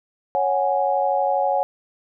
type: chord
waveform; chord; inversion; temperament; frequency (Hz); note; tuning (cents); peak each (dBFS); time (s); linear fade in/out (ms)
sine; C# suspended fourth; none; just; 554.4 / 739.2 / 831.5; C#5 / F#5 / G#5; 0 / -2 / +2; -22 / -22 / -22; 0.35-1.63; 0
effects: none